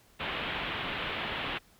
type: low-pass noise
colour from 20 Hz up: white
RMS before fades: -35 dBFS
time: 0.19-1.59 s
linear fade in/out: 20 ms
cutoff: 3400 Hz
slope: 48 dB/octave
effects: pink hiss -62 dBFS RMS until 1.79 s